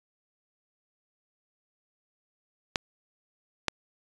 clicks, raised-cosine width 0.2 ms, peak -7 dBFS, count 2, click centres 2.758 / 3.683 s, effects resampled to 22050 Hz

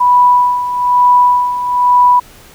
sine tone with tremolo, 985 Hz, B5, 5 cents flat, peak -4 dBFS, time 0-2.2 s, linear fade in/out 10 ms, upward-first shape sine, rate 1.1 Hz, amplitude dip 70%, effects pink hiss -40 dBFS RMS until 2.54 s

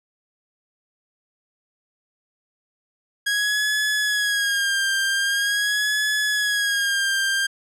sawtooth tone with vibrato, 1645 Hz, G#6, 17 cents flat, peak -16 dBFS, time 3.26-7.47 s, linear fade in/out 10 ms, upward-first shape sine, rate 0.44 Hz, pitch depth 62 cents each way, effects low-pass 11000 Hz 12 dB/octave

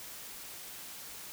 silence, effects white hiss -46 dBFS RMS until 1.32 s

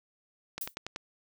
click train, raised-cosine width 0.2 ms, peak -19 dBFS, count 5, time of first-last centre 0.58-0.961 s, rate 10.5 Hz
violet noise with exponential decay, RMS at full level -31 dBFS, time 0.61-0.75 s, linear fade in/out 5 ms, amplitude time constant 29 ms
effects none

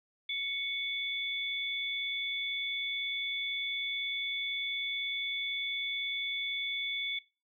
sine tone pair together, 2221 / 3470 Hz, C#7 / A7, +3 / -25 cents, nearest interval minor sixth, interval 772 cents, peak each -36 / -34 dBFS, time 0.29-7.19 s, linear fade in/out 5 ms, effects noise-tail reverb RT60 0.3 s tail -21 dB re dry

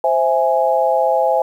sine chord, C augmented, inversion none, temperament equal, 523.3 / 659.3 / 830.6 Hz, C5 / E5 / G#5, 0 / 0 / 0 cents, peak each -17 dBFS, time 0.04-1.42 s, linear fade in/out 2 ms, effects 8-bit

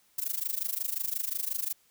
violet noise with amplitude modulation, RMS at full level -29 dBFS, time 0.18-1.73 s, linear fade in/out 5 ms, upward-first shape sine, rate 25.6 Hz, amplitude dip 90%, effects white hiss -66 dBFS RMS until 1.9 s

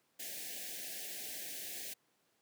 white band-stop noise, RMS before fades -44 dBFS, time 0.19-1.94 s, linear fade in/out 10 ms, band 780 to 1600 Hz, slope 96 dB/octave, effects pink hiss -75 dBFS RMS until 2.41 s + high-pass 200 Hz 12 dB/octave

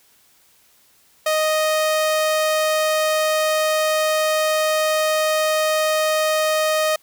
sawtooth tone, 622.3 Hz, D#5, in tune, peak -13 dBFS, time 1.26-6.96 s, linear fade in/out 5 ms, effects white hiss -56 dBFS RMS until 7.02 s

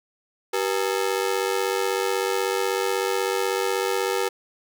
sawtooth ring-modulated tone, 433.3 Hz, A4, 27 cents flat, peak -15 dBFS, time 0.53-4.29 s, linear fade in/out 10 ms, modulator 48.1 Hz, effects none

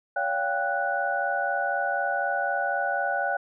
sine tone cluster, 568 / 702 / 786 / 1479 Hz, C#5 / F5 / G5 / F#6, +42 / +9 / +4 / -1 cents, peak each -31 / -30 / -29 / -28 dBFS, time 0.16-3.37 s, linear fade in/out 5 ms, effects none

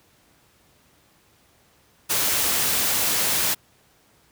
white noise, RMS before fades -22 dBFS, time 2.09-3.55 s, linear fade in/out 20 ms, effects pink hiss -59 dBFS RMS until 4.31 s + high-pass 60 Hz 12 dB/octave

